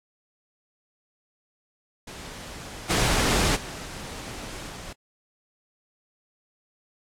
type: noise with level steps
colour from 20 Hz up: pink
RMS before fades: -39 / -22 / -37 / -39 dBFS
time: 2.07-4.93 s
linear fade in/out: 5 ms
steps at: 2.89 / 3.55 / 4.68 s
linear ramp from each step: 20 ms
effects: low-pass 9000 Hz 12 dB/octave + AAC 64 kbps